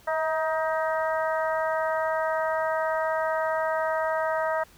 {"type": "harmonic tone with a mistuned harmonic", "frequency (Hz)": 315.1, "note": "D#4", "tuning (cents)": 22, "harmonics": [2, 3, 4, 5, 6], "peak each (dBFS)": [-26, -30, -32, -34, -36], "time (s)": [0.07, 4.64], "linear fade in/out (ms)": 10, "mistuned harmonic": 2, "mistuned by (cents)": 25, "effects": ["pink hiss -55 dBFS RMS until 4.77 s"]}